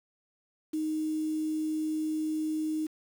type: tone with quantisation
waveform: sine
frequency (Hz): 311.1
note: D#4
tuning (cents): 0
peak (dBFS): -28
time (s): 0.73-2.87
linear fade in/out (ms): 10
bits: 8
effects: none